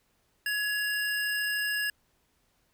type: tone pair together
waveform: square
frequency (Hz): 1683.1 / 2794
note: G#6 / F7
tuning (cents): +23 / 0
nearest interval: major sixth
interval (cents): 877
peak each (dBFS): -29 / -36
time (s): 0.46-1.9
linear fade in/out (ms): 2
effects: pink hiss -71 dBFS RMS until 2.73 s